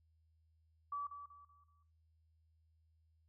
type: tone with echo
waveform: sine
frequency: 1150 Hz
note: D6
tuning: 37 cents flat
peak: -38 dBFS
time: 0.92-1.07 s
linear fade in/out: 5 ms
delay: 190 ms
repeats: 4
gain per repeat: -9 dB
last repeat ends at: 1.83 s
effects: noise-tail reverb RT60 0.6 s tail -24 dB re dry + added 80 Hz sine -70 dBFS peak until 3.28 s